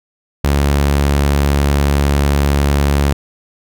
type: tone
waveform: sawtooth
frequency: 71 Hz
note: C#2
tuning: 42 cents sharp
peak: -7 dBFS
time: 0.44-3.13 s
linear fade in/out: 5 ms
effects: none